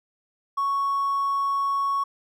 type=tone with hard clipping; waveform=triangle; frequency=1110 Hz; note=C#6; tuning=2 cents sharp; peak=-22 dBFS; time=0.57-2.04 s; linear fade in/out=10 ms; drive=4 dB; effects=none